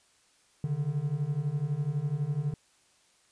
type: beating tone pair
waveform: triangle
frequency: 138.59 / 150.59 Hz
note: C#3 / D3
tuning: 0 / +44 cents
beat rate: 12 Hz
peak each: -30 / -28 dBFS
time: 0.64-2.54 s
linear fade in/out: 2 ms
effects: white hiss -65 dBFS RMS until 3.31 s + resampled to 22050 Hz